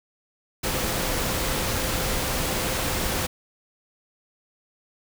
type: tone in noise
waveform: sine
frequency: 518 Hz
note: C5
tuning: 17 cents flat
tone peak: -36 dBFS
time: 0.63-3.27 s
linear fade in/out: 10 ms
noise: pink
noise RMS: -26 dBFS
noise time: 0.63-3.27 s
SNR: -13 dB
effects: none